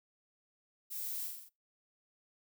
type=noise with echo; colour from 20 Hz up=violet; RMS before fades=-42 dBFS; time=0.9-1.28 s; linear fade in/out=20 ms; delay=43 ms; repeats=5; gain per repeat=-3 dB; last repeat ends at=1.495 s; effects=noise-tail reverb RT60 0.2 s tail -20 dB re dry